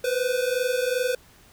square tone pair together, 490.4 / 513 Hz, B4 / C5, -12 / -34 cents, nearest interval minor second, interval 78 cents, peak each -26 dBFS, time 0.04-1.15 s, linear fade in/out 5 ms, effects pink hiss -54 dBFS RMS until 1.52 s

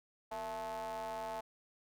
square ring-modulated tone, 104.1 Hz, G#2, 5 cents sharp, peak -37 dBFS, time 0.31-1.41 s, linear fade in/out 10 ms, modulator 771 Hz, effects none

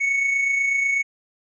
triangle tone with amplitude modulation, 2217 Hz, C#7, in tune, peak -15 dBFS, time 0-1.03 s, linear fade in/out 20 ms, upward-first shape sine, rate 28.1 Hz, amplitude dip 40%, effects resampled to 16000 Hz

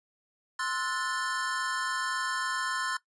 square chord, F# half-diminished seventh, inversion second, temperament equal with one note detuned, 1046.5 / 1318.5 / 1460.4 / 1760 Hz, C6 / E6 / F#6 / A6, 0 / 0 / -23 / 0 cents, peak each -35 / -39 / -36 / -36 dBFS, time 0.59-2.97 s, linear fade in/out 5 ms, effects noise-tail reverb RT60 0.1 s tail -17 dB re dry + resampled to 22050 Hz

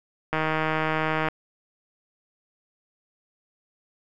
click train, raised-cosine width 0.5 ms, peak -10 dBFS, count 151, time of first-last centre 0.33-1.285 s, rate 157 Hz, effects none

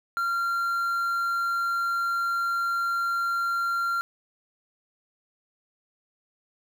triangle tone with quantisation, 1380 Hz, F6, 21 cents flat, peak -22 dBFS, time 0.17-4.01 s, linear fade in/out 0 ms, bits 8, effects none

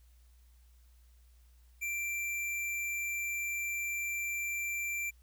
square tone, 2354 Hz, D7, 3 cents sharp, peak -34 dBFS, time 1.81-5.11 s, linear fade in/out 20 ms, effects added 60 Hz sine -58 dBFS peak until 5.22 s + white hiss -72 dBFS RMS until 5.22 s

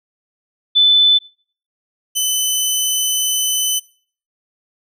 sine / 15% pulse tone pair in turn, 3508 / 3021 Hz, A7 / F#7, -6 / +35 cents, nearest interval minor third, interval 259 cents, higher first, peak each -8 dBFS, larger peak neither, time 0.75-1.19 / 2.15-3.8 s, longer second, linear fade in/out 20 ms, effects noise-tail reverb RT60 0.5 s tail -24 dB re dry

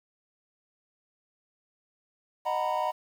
triangle chord, B major seventh, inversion first, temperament just, 617.4 / 740.8 / 926 / 987.8 Hz, D#5 / F#5 / A#5 / B5, -14 / +2 / -12 / 0 cents, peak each -30 dBFS, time 2.45-2.92 s, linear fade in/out 20 ms, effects 9-bit

